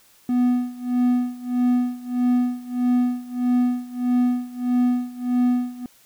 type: tone with tremolo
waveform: triangle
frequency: 246.9 Hz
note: B3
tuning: in tune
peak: -13 dBFS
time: 0.29-5.86 s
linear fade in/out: 2 ms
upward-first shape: sine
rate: 1.6 Hz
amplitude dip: 90%
effects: white hiss -55 dBFS RMS until 6.05 s